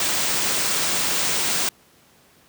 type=band-stop noise; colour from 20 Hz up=white; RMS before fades=-22 dBFS; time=0-1.69 s; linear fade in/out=2 ms; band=9800 to 15000 Hz; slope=96 dB/octave; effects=pink hiss -55 dBFS RMS until 2.48 s + high-pass 100 Hz 12 dB/octave